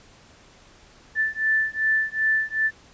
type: beating tone pair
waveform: sine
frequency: 1760 / 1762.6 Hz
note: A6 / A6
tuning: 0 / +3 cents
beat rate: 2.6 Hz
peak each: -23 dBFS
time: 1.15-2.71 s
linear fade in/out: 50 ms
effects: pink hiss -52 dBFS RMS until 2.93 s + resampled to 16000 Hz